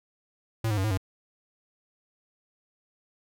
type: tone with pitch steps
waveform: square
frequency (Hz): 112.4 / 105.3 / 95.4 / 108.3 / 94.1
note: A2 / G#2 / G2 / A2 / F#2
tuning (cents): +37 / +24 / -47 / -27 / +30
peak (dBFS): -25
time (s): 0.64-0.975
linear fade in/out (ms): 5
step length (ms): 67
effects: none